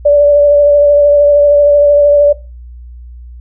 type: tone with vibrato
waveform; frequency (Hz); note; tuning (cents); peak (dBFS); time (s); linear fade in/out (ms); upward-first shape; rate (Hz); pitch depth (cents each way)
sine; 580; D5; -22; -3; 0.05-2.33; 10; sine; 13; 16
effects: noise-tail reverb RT60 0.3 s tail -18 dB re dry + added 60 Hz sine -28 dBFS peak until 3.4 s